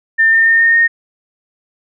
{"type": "tone with pitch steps", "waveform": "sine", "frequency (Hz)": [1800, 1811.5, 1823, 1834.6, 1846.3], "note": ["A6", "A6", "A#6", "A#6", "A#6"], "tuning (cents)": [39, 50, -39, -28, -17], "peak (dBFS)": -7, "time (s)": [0.18, 0.88], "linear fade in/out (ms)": 20, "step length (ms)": 140, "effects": []}